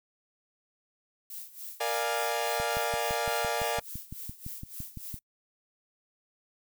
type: noise with tremolo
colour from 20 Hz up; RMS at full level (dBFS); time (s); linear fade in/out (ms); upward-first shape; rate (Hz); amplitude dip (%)
violet; -40; 1.3-5.19; 2; sine; 3.5; 80
type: chord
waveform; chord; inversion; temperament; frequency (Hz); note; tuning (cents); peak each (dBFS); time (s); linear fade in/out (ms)
sawtooth; Bb dominant seventh; none; equal with one note detuned; 466.2 / 593.1 / 698.5 / 830.6; Bb4 / D5 / F5 / Ab5; 0 / +17 / 0 / 0; -30; 1.8-3.8; 10
type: click train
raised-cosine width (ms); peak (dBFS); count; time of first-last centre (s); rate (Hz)
5; -27; 16; 2.6-5.142; 5.9
effects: noise-tail reverb RT60 0.1 s tail -25 dB re dry